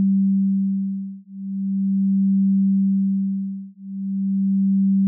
sine beating tone pair, 194.4 / 194.8 Hz, G3 / G3, -14 / -11 cents, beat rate 0.4 Hz, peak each -20 dBFS, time 0-5.07 s, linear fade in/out 0 ms, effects none

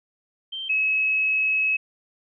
sine tone pair in turn, 3136 / 2571 Hz, G7 / E7, 0 / -44 cents, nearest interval minor third, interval 344 cents, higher first, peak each -29 / -19 dBFS, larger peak second, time 0.52-0.69 / 0.69-1.77 s, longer second, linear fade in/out 10 ms, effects none

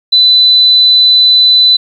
sine tone, 4000 Hz, B7, 21 cents sharp, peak -3 dBFS, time 0.12-1.77 s, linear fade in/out 10 ms, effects 7-bit

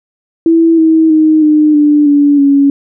sine tone with pitch steps, 329.6 / 320.8 / 312.2 / 303.8 / 295.7 / 287.8 / 280.1 Hz, E4 / E4 / D#4 / D#4 / D4 / D4 / C#4, 0 / -47 / +6 / -41 / +12 / -35 / +18 cents, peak -4 dBFS, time 0.46-2.7 s, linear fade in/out 2 ms, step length 320 ms, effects none

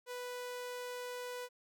sawtooth tone, 493.9 Hz, B4, in tune, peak -37 dBFS, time 0.06-1.49 s, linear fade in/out 50 ms, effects none

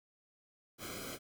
pink noise with comb filter, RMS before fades -44 dBFS, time 0.78-1.19 s, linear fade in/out 50 ms, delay 1.1 ms, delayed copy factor -0.8, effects none

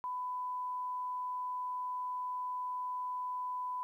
sine tone, 999 Hz, B5, 20 cents sharp, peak -35 dBFS, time 0.04-3.83 s, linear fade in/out 0 ms, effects 12-bit

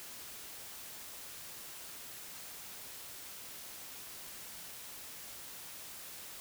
silence, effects white hiss -48 dBFS RMS until 6.4 s

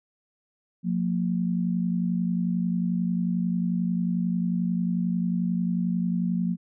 sine tone pair together, 178.2 / 229.4 Hz, F3 / A#3, +35 / -28 cents, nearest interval major third, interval 437 cents, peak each -24 / -28 dBFS, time 0.83-6.57 s, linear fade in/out 50 ms, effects none

